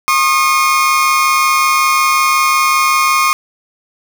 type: tone pair together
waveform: 30% pulse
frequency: 1081 / 1226.4 Hz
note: C#6 / D#6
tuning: -44 / -25 cents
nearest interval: major second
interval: 219 cents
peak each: -10 dBFS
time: 0.08-3.33 s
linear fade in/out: 0 ms
effects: none